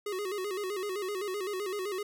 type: tone with vibrato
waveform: square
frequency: 392 Hz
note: G4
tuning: in tune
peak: -33 dBFS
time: 0.06-2.03 s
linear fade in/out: 5 ms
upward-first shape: square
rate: 7.8 Hz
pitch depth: 96 cents each way
effects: none